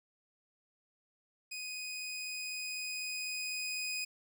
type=tone with level ramp; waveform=20% pulse; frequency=2496 Hz; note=D#7; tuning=5 cents sharp; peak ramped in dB=-35 to -30 dBFS; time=1.51-4.05 s; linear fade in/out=10 ms; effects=12-bit